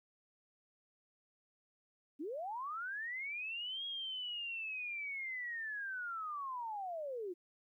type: linear two-way sweep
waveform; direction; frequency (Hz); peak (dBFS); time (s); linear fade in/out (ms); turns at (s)
sine; up then down; 261.6 to 3300 to 336; -39; 2.19-7.34; 20; 3.85
effects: 13-bit